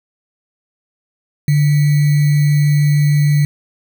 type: tone with sample-and-hold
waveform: sine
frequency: 146.83 Hz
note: D3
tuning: in tune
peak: -9 dBFS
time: 1.48-3.45 s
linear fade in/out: 2 ms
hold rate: 2100 Hz
effects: none